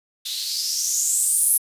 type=noise with band-pass filter sweep; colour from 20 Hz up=violet; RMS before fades=-22 dBFS; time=0.25-1.58 s; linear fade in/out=10 ms; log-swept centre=3600 to 11000 Hz; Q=5.4; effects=resampled to 32000 Hz